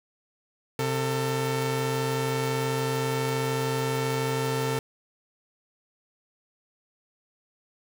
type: tone pair together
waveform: sawtooth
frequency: 131.4 / 447 Hz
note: C3 / A4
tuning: +8 / +27 cents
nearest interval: octave + major sixth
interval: 2119 cents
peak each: -24 dBFS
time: 0.79-4.79 s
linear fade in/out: 2 ms
effects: none